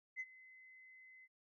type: tone with ADSR envelope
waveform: sine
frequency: 2042 Hz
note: C7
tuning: 43 cents flat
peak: -38 dBFS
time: 0.16-1.28 s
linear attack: 41 ms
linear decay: 44 ms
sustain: -20 dB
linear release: 40 ms
effects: tanh soft clip ceiling -35 dBFS